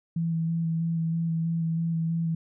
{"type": "tone with vibrato", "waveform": "sine", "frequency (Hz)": 164.81, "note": "E3", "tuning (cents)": 0, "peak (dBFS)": -24, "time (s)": [0.16, 2.35], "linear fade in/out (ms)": 5, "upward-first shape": "square", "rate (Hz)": 3.1, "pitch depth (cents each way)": 14, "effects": []}